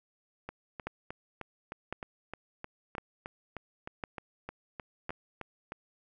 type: two click trains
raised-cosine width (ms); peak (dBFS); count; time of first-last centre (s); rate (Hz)
0.5; -24 / -20; 18 / 5; 0.49-5.721 / 0.87-5.094; 3.25 / 0.947
effects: none

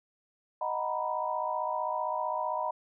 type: chord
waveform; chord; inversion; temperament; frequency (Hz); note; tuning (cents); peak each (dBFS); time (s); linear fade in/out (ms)
sine; B major seventh; first; equal; 622.3 / 740 / 932.3 / 987.8; D#5 / F#5 / A#5 / B5; 0 / 0 / 0 / 0; -35 / -37 / -35 / -33; 0.61-2.71; 5
effects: none

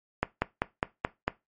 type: slowing click train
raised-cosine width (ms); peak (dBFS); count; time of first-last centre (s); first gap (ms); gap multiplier
0.5; -9; 6; 0.23-1.28; 190; 1.05
effects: noise-tail reverb RT60 0.2 s tail -18 dB re dry + MP3 48 kbps

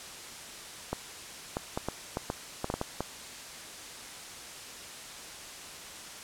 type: clicks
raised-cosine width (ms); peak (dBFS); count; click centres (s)
1; -16; 11; 0.93 / 1.569 / 1.775 / 1.886 / 2.171 / 2.301 / 2.644 / 2.701 / 2.74 / 2.814 / 3.006
effects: white hiss -44 dBFS RMS until 6.23 s + low-pass 9000 Hz 12 dB/octave

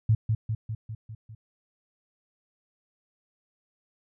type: tone with echo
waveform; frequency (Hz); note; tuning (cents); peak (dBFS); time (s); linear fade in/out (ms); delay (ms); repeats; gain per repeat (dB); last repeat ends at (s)
sine; 110; A2; 0; -17; 0.09-0.15; 5; 200; 6; -4; 1.35
effects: none

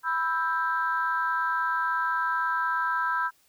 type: chord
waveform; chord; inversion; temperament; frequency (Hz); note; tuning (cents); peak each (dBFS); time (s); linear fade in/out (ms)
sine; E minor; second; just; 988.9 / 1318.5 / 1582.2; B5 / E6 / G6; +2 / 0 / +16; -28; 0.03-3.31; 50
effects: tanh soft clip ceiling -15 dBFS + white hiss -64 dBFS RMS until 3.48 s

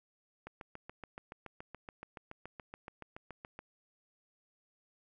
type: click train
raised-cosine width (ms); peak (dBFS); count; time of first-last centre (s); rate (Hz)
0.5; -30; 23; 0.47-3.591; 7.05
effects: none

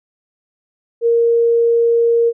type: tone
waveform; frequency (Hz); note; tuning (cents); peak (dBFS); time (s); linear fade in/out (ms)
sine; 466.2; A#4; 0; -10; 1.01-2.33; 50
effects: none

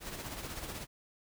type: noise with tremolo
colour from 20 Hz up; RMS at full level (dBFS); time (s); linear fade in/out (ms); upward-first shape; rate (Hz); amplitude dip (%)
pink; -40; 0-0.87; 50; sine; 16; 50
effects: none

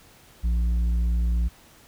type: tone with tanh clipping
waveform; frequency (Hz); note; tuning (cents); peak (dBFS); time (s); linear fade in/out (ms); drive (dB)
sine; 58.27; A#1; 0; -21; 0.43-1.49; 20; 6
effects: pink hiss -53 dBFS RMS until 1.87 s

